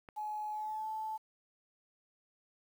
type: click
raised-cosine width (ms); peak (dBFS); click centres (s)
0.5; -34; 0.088
type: tone with pitch glide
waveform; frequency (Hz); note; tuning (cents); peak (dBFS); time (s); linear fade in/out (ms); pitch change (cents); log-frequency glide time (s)
sine; 849 to 872.4; G#5 to A5; +38 to -15; -36; 0.16-1.18; 20; +47; 0.51-0.88
effects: 10-bit